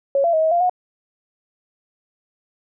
sine tone with pitch steps, 553 / 680 / 634 / 638 / 693 / 726 Hz, C#5 / F5 / D#5 / D#5 / F5 / F#5, -4 / -46 / +32 / +43 / -14 / -33 cents, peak -14 dBFS, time 0.15-0.696 s, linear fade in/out 2 ms, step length 91 ms, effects none

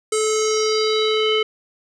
square tone with low-pass filter sweep, 433.4 Hz, A4, 26 cents flat, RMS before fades -19 dBFS, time 0.12-1.43 s, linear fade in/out 5 ms, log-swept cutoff 8400 to 2800 Hz, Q 5.3, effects none

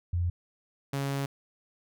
sine / sawtooth tone pair in turn, 87.31 / 138.6 Hz, F2 / C#3, 0 / 0 cents, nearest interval minor sixth, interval 800 cents, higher second, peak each -25 dBFS, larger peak neither, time 0.13-0.3 / 0.93-1.26 s, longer second, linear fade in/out 5 ms, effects none

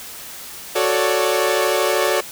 sawtooth chord, D major seventh, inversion first, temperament equal with one note detuned, 367.9 / 440 / 554.4 / 587.3 Hz, F#4 / A4 / C#5 / D5, -10 / 0 / 0 / 0 cents, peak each -18 dBFS, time 0.75-2.21 s, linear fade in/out 10 ms, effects white hiss -35 dBFS RMS until 2.31 s

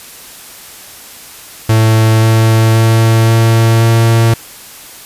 45% pulse tone with pitch steps, 111 / 111.84 / 112.68 / 113.53 / 114.38 Hz, A2 / A2 / A2 / A#2 / A#2, +16 / +29 / +42 / -45 / -32 cents, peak -6 dBFS, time 1.69-4.34 s, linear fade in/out 5 ms, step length 530 ms, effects white hiss -33 dBFS RMS until 5.05 s + resampled to 32000 Hz

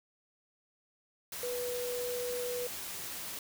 sine tone in noise, 490.4 Hz, B4, 12 cents flat, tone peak -34 dBFS, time 1.43-2.67 s, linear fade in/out 2 ms, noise white, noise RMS -41 dBFS, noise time 1.32-3.39 s, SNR +4 dB, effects none

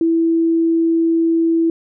sine tone, 330 Hz, E4, 2 cents sharp, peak -12 dBFS, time 0.01-1.7 s, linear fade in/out 2 ms, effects none

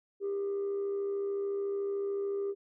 sine tone with amplitude modulation, 398.8 Hz, G4, 30 cents sharp, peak -27 dBFS, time 0.2-2.55 s, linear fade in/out 50 ms, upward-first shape sine, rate 73.7 Hz, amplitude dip 40%, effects tanh soft clip ceiling -28 dBFS

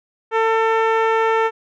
10% pulse tone with low-pass filter, 448 Hz, A4, 31 cents sharp, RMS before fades -17 dBFS, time 0.31-1.51 s, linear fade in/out 50 ms, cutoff 1500 Hz, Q 0.52, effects none

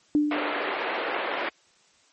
sine tone with exponential decay, 297.3 Hz, D4, 21 cents sharp, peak -16 dBFS, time 0.15-0.84 s, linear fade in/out 1 ms, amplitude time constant 150 ms
pink band-pass noise, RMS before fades -29 dBFS, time 0.31-1.49 s, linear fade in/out 2 ms, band 380 to 2800 Hz, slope 24 dB/octave
effects white hiss -61 dBFS RMS until 2.12 s + MP3 32 kbps

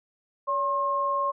sine tone pair together, 567.3 / 1071 Hz, C#5 / C6, +40 / +40 cents, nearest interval major seventh, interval 1100 cents, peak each -30 / -24 dBFS, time 0.47-1.32 s, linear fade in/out 20 ms, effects none

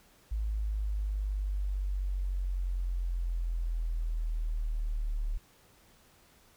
sine exponential sweep, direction down, 53.7 to 36.79 Hz, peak -29 dBFS, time 0.31-5.38 s, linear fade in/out 10 ms, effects pink hiss -62 dBFS RMS until 6.56 s

